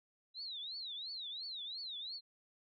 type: tone with vibrato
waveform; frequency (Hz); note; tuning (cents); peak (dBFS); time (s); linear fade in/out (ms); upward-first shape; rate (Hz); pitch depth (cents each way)
sine; 3906; B7; -20; -40; 0.34-2.21; 50; triangle; 2.9; 260
effects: tanh soft clip ceiling -38 dBFS + MP3 32 kbps